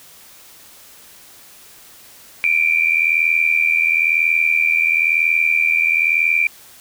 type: tone pair together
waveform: sine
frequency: 2323 / 2404 Hz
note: D7 / D7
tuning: -20 / +40 cents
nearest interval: minor second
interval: 60 cents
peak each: -16 dBFS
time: 2.44-6.47 s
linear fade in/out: 0 ms
effects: white hiss -44 dBFS RMS until 6.8 s